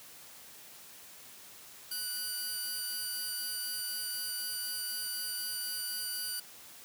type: tone pair together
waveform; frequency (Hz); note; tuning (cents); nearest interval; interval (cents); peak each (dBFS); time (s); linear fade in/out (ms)
15% pulse; 1480 / 4726; F#6 / D8; 0 / +10; octave + minor sixth; 2010; -37 / -29; 1.91-6.4; 5
effects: white hiss -52 dBFS RMS until 6.84 s + high-pass 80 Hz 12 dB/octave